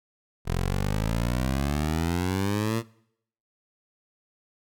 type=exponential sweep; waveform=15% pulse; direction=up; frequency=41.83 to 116.54 Hz; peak=-18 dBFS; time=0.45-2.83 s; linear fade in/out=50 ms; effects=noise-tail reverb RT60 0.7 s tail -22 dB re dry